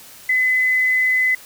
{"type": "tone", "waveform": "sine", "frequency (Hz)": 2021, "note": "B6", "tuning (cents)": 39, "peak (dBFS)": -14, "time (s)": [0.29, 1.35], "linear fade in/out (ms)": 5, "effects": ["white hiss -42 dBFS RMS until 1.45 s"]}